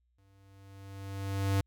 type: tone with exponential growth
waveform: square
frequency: 98 Hz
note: G2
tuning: in tune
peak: -25 dBFS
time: 0.18-1.61 s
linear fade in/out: 5 ms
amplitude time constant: 310 ms
effects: added 60 Hz sine -70 dBFS peak until 1.66 s